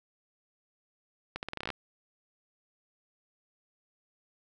accelerating click train, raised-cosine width 0.3 ms, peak -19 dBFS, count 11, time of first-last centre 1.36-1.703 s, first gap 69 ms, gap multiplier 0.83, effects none

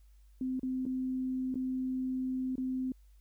sine tone with dropouts, 258.4 Hz, C4, 21 cents flat, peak -31 dBFS, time 0.41-2.92 s, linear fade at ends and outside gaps 2 ms, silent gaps 0.595-0.631 / 0.854-0.863 / 1.543-1.555 / 2.556-2.58 s, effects added 50 Hz sine -56 dBFS peak until 3.2 s + white hiss -75 dBFS RMS until 3.2 s

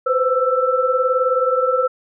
sine tone cluster, 502 / 521 / 1328 Hz, B4 / C5 / E6, +28 / -7 / +12 cents, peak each -19 dBFS, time 0.06-1.88 s, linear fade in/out 10 ms, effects none

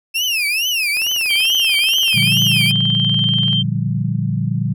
35% pulse tone with vibrato, 2638 Hz, E7, 1 cent sharp, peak -14 dBFS, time 0.14-2.72 s, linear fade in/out 20 ms, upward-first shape triangle, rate 2.3 Hz, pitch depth 270 cents each way
click train, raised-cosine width 0.3 ms, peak -18 dBFS, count 54, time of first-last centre 0.97-3.53 s, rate 20.7 Hz
sine tone, 3147 Hz, G7, 6 cents sharp, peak -15 dBFS, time 1.29-3.63 s, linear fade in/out 20 ms
sine chord, G minor seventh, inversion first, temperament equal, 116.54 / 146.83 / 174.61 / 196 Hz, Bb2 / D3 / F3 / G3, 0 / 0 / 0 / 0 cents, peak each -20 / -21 / -23 / -24 dBFS, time 2.14-4.74 s, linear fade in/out 10 ms
effects none

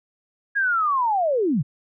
sine linear sweep, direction down, 1661.2 to 115.2 Hz, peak -18 dBFS, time 0.55-1.63 s, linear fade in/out 20 ms, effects none

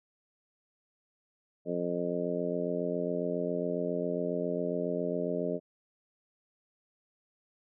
harmonic tone, 87.31 Hz, F2, in tune, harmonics 2 / 3 / 4 / 5 / 6 / 7, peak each -37 / -37 / -38 / -35 / -39 / -35 dBFS, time 1.65-5.6 s, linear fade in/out 50 ms, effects none

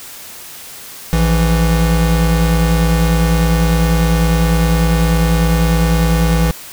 square tone pair together, 58.27 / 164.81 Hz, A#1 / E3, 0 / 0 cents, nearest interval octave + tritone, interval 1800 cents, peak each -14 dBFS, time 1.13-6.51 s, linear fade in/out 0 ms, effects white hiss -33 dBFS RMS until 6.72 s

